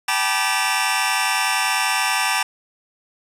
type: tone cluster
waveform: 20% pulse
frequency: 773 / 863 / 973 / 1185 / 2722 Hz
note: G5 / A5 / B5 / D6 / F7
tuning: -24 / -34 / -26 / +15 / -45 cents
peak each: -20 dBFS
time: 0.08-2.43 s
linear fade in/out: 5 ms
effects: resampled to 32000 Hz + 8-bit